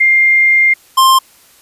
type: tone pair in turn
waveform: sine / square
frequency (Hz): 2110 / 1055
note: C7 / C6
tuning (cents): +14 / +14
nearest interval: octave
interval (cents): 1200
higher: first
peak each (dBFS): -6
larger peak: neither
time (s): 0-0.74 / 0.97-1.19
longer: first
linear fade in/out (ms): 10
effects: white hiss -46 dBFS RMS until 1.61 s + resampled to 32000 Hz